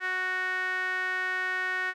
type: tone with band-pass filter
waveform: sawtooth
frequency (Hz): 370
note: F#4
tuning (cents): 0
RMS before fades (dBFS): -30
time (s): 0-1.94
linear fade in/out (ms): 50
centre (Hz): 1700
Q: 8.9
effects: none